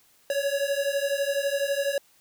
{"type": "beating tone pair", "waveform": "square", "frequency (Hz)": [554.4, 566.4], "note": ["C#5", "C#5"], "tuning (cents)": [0, 37], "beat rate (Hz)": 12, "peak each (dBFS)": -28, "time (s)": [0.3, 1.98], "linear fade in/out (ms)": 2, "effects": ["white hiss -61 dBFS RMS until 2.2 s"]}